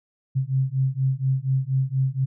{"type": "beating tone pair", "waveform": "sine", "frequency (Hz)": [130.81, 135.01], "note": ["C3", "C#3"], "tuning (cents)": [0, -45], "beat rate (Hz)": 4.2, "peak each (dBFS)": [-23, -23], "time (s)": [0.35, 2.26], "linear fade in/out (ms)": 20, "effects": []}